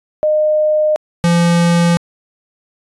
sine / square tone pair in turn, 612 / 171.32 Hz, D#5 / F3, -29 / -33 cents, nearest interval octave + minor seventh, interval 2204 cents, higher first, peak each -10 / -10 dBFS, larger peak neither, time 0.23-0.96 / 1.24-1.97 s, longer neither, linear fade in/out 0 ms, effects resampled to 24000 Hz

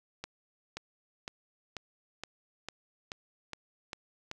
accelerating click train, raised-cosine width 0.2 ms, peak -21 dBFS, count 10, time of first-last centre 0.24-4.314 s, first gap 530 ms, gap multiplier 0.96, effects none

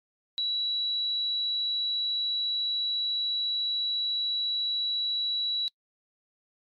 sine tone, 3918 Hz, B7, 15 cents flat, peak -26 dBFS, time 0.38-5.68 s, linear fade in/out 0 ms, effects noise-tail reverb RT60 0.1 s tail -26 dB re dry + MP3 64 kbps

